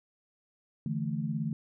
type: chord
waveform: sine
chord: D suspended second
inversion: none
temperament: equal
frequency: 146.83 / 164.81 / 220 Hz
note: D3 / E3 / A3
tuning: 0 / 0 / 0 cents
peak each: -34 dBFS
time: 0.86-1.53 s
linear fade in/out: 2 ms
effects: none